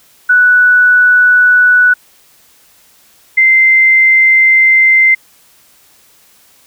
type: tone pair in turn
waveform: sine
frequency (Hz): 1480 / 2080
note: F#6 / C7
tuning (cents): 0 / -11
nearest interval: tritone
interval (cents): 589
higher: second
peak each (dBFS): -4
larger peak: neither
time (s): 0.29-1.94 / 3.37-5.15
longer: second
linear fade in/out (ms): 10
effects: white hiss -47 dBFS RMS until 6.66 s